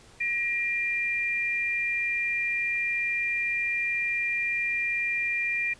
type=tone pair together; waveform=sine; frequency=1895.1 / 2393 Hz; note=A#6 / D7; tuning=+28 / +32 cents; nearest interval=major third; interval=404 cents; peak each=-31 / -26 dBFS; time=0.2-5.74 s; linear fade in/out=10 ms; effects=pink hiss -54 dBFS RMS until 5.79 s + resampled to 22050 Hz